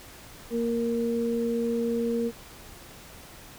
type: tone pair together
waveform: sine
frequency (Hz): 233.1 / 466.2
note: A#3 / A#4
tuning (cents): 0 / 0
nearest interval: octave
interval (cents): 1200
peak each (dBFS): -27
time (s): 0.5-2.32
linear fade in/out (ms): 50
effects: pink hiss -47 dBFS RMS until 3.58 s